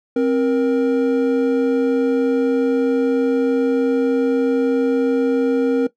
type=tone pair together; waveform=triangle; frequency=264.7 / 471.6 Hz; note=C4 / A#4; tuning=+20 / +20 cents; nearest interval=minor seventh; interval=1000 cents; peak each=-15 dBFS; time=0.16-5.87 s; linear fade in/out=5 ms; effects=noise-tail reverb RT60 0.1 s tail -17 dB re dry